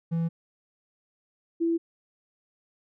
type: tone pair in turn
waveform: triangle / sine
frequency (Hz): 166.1 / 333.4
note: E3 / E4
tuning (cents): +13 / +20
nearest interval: octave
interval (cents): 1207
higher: second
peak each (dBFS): -22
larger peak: neither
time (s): 0.11-0.29 / 1.6-1.78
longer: neither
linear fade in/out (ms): 20
effects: none